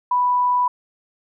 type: tone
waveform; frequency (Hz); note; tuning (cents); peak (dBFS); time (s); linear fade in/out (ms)
sine; 987.8; B5; 0; -15; 0.11-0.68; 5
effects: none